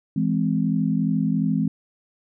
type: chord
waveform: sine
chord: E augmented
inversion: none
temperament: equal with one note detuned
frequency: 164.81 / 207.7 / 259.2 Hz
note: E3 / G#3 / B#3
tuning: 0 / 0 / -16 cents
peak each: -23 / -23 / -24 dBFS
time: 0.16-1.68 s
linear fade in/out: 5 ms
effects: none